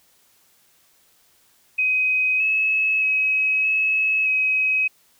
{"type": "tone with pitch steps", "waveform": "sine", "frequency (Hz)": [2519, 2582, 2551, 2578, 2539], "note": ["D#7", "E7", "D#7", "E7", "D#7"], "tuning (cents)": [21, -37, 43, -39, 34], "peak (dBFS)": -17, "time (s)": [1.78, 4.88], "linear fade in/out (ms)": 10, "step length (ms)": 620, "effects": ["white hiss -59 dBFS RMS until 5.19 s"]}